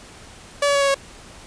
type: tone with pitch steps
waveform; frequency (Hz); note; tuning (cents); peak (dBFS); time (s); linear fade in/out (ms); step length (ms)
sawtooth; 573 / 567.4 / 561.9 / 556.4 / 550.9; D5 / C#5 / C#5 / C#5 / C#5; -43 / +40 / +23 / +6 / -11; -12; 0.62-0.945; 5; 65
effects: pink hiss -43 dBFS RMS until 1.46 s + resampled to 22050 Hz